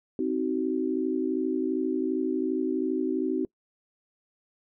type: chord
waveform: sine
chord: C diminished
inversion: none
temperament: just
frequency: 261.6 / 314 / 376.7 Hz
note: C4 / Eb4 / Gb4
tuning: 0 / +16 / +31 cents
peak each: -29 dBFS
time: 0.19-3.45 s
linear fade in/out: 2 ms
effects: noise-tail reverb RT60 0.1 s tail -24 dB re dry